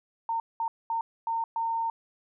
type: tone bursts at uneven times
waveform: sine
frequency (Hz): 913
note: A#5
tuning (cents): -36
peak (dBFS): -26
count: 5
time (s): 0.29-0.4 / 0.6-0.68 / 0.9-1.01 / 1.27-1.44 / 1.56-1.9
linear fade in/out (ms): 2
effects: none